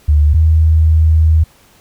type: tone pair in turn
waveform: sine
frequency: 74.4 / 79.44 Hz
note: D2 / D#2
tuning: +23 / +37 cents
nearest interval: minor second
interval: 114 cents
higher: second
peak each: -6 dBFS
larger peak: neither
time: 0.08-0.34 / 0.34-1.44 s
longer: second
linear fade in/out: 10 ms
effects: pink hiss -48 dBFS RMS until 1.8 s